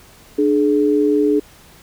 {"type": "tone pair together", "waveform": "sine", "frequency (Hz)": [297.5, 422.8], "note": ["D4", "G#4"], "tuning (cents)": [22, 31], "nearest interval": "tritone", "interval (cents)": 609, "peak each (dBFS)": -15, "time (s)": [0.38, 1.4], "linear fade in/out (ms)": 10, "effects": ["pink hiss -46 dBFS RMS until 1.82 s"]}